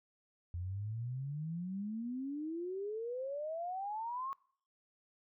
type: exponential sweep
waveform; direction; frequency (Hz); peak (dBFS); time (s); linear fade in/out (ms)
sine; up; 85 to 1108.7; -37; 0.54-4.33; 0
effects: noise-tail reverb RT60 0.6 s tail -25 dB re dry